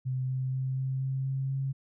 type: tone with pitch steps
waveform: sine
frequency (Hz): 129.3 / 130.27 / 131.26 / 132.25 / 133.24 / 134.25 / 135.26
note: C3 / C3 / C3 / C3 / C3 / C3 / C#3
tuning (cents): -20 / -7 / +6 / +19 / +32 / +45 / -42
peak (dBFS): -28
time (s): 0.05-1.73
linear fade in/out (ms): 20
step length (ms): 240
effects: none